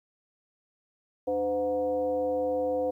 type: tone with frequency modulation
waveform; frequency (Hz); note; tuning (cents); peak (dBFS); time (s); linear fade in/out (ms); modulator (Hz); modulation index
sine; 510; C5; -44; -25; 1.27-2.91; 10; 214; 0.7
effects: 11-bit